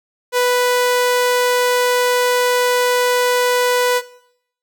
sawtooth tone, 493.9 Hz, B4, in tune, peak -9 dBFS, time 0.32-4.02 s, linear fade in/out 50 ms, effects noise-tail reverb RT60 0.7 s tail -18 dB re dry

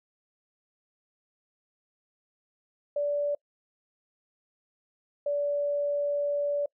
sine tone pair in turn, 580 / 577.3 Hz, D5 / D5, -22 / -30 cents, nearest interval unison, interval 8 cents, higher first, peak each -25 dBFS, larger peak neither, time 2.96-3.35 / 5.26-6.66 s, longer second, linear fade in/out 5 ms, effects noise-tail reverb RT60 0.1 s tail -26 dB re dry

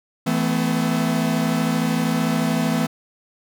45% pulse chord, E suspended fourth, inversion none, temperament equal with one note detuned, 164.81 / 220 / 253.3 Hz, E3 / A3 / B3, 0 / 0 / +44 cents, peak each -23 dBFS, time 0.26-2.87 s, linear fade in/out 10 ms, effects none

